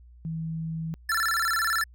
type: tone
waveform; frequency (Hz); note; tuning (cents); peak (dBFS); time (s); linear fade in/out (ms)
sine; 162; E3; -30; -29; 0.25-0.94; 0
type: tone with vibrato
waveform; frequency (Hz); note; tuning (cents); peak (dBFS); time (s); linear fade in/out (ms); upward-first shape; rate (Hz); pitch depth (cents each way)
square; 1541; G6; -30; -24; 1.09-1.84; 5; square; 18; 220
effects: added 60 Hz sine -48 dBFS peak until 1.94 s